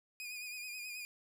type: tone with vibrato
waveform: sawtooth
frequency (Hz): 2463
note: D#7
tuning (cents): -18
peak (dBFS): -39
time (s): 0.2-1.05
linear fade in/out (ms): 0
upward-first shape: sine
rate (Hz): 9.3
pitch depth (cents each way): 45
effects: none